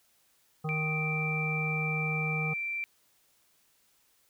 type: harmonic tone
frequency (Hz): 155.56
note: D#3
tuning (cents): 0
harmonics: 1 / 3 / 5 / 7 / 8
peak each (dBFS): -31 / -40 / -41 / -53 / -43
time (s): 0.64-2.54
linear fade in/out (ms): 10
type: tone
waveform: sine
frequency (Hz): 2349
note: D7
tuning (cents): 0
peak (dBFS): -31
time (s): 0.69-2.84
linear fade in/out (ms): 0
effects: white hiss -68 dBFS RMS until 4.29 s